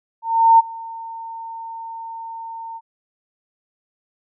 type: tone with ADSR envelope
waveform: sine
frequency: 910 Hz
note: A#5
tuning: 42 cents flat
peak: -6 dBFS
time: 0.22-2.81 s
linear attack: 370 ms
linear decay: 22 ms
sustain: -23 dB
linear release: 47 ms
effects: none